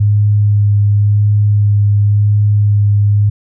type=tone with vibrato; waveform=sine; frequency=103.3 Hz; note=G#2; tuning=9 cents flat; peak=-7 dBFS; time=0-3.3 s; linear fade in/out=10 ms; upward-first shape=sine; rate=0.93 Hz; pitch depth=12 cents each way; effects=none